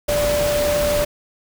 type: tone in noise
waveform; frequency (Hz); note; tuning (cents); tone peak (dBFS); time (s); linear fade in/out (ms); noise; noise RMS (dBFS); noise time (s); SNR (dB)
sine; 587.3; D5; 0; -17; 0.08-1.05; 10; pink; -24; 0.08-1.05; +4
effects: none